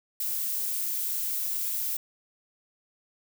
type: noise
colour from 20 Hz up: violet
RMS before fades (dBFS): -30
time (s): 0.2-1.97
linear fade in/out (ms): 5
effects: none